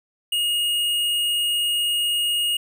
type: tone with hard clipping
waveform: sine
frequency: 2864 Hz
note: F7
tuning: 43 cents sharp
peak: -21 dBFS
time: 0.32-2.57 s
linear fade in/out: 5 ms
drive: 11 dB
effects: none